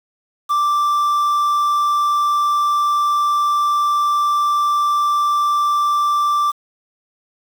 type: tone with quantisation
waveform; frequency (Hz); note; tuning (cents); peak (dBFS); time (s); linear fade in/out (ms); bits
triangle; 1174.7; D6; 0; -12; 0.49-6.52; 20; 6
effects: none